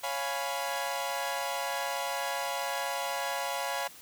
sawtooth chord, C# dominant seventh, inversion none, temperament equal, 554.4 / 698.5 / 830.6 / 987.8 Hz, C#5 / E#5 / G#5 / B5, 0 / 0 / 0 / 0 cents, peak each -33 dBFS, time 0.03-3.88 s, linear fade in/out 10 ms, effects white hiss -51 dBFS RMS until 4.01 s

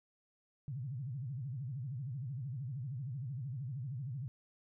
sine tone with vibrato, 130.5 Hz, C3, 4 cents flat, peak -38 dBFS, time 0.68-4.28 s, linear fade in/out 0 ms, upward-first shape sine, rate 13 Hz, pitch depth 230 cents each way, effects none

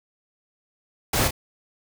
pink noise with echo, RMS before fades -22 dBFS, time 1.13-1.28 s, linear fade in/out 5 ms, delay 29 ms, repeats 1, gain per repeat -6 dB, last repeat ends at 1.309 s, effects none

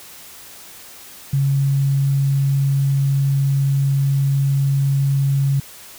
sine tone, 138 Hz, C#3, 7 cents flat, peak -14 dBFS, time 1.33-5.6 s, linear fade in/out 5 ms, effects white hiss -40 dBFS RMS until 5.98 s

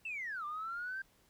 sine linear two-way sweep, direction down then up, 2716 to 1174.7 to 1588 Hz, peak -37 dBFS, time 0.05-1.02 s, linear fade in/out 5 ms, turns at 0.45 s, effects tanh soft clip ceiling -33 dBFS + pink hiss -69 dBFS RMS until 1.29 s

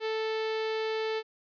sawtooth tone with notch filter, 440 Hz, A4, in tune, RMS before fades -31 dBFS, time 0-1.23 s, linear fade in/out 50 ms, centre 1100 Hz, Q 1.8, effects resampled to 11025 Hz

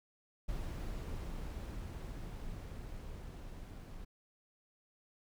brown noise with level ramp, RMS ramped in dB -40 to -48 dBFS, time 0.48-4.05 s, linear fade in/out 10 ms, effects none

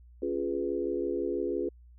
sine chord, C# dominant seventh, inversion none, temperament equal, 277.2 / 349.2 / 415.3 / 493.9 Hz, C#4 / E#4 / G#4 / B4, 0 / 0 / 0 / 0 cents, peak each -36 / -32 / -33 / -36 dBFS, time 0.22-1.69 s, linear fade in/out 5 ms, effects added 60 Hz sine -51 dBFS peak until 1.98 s

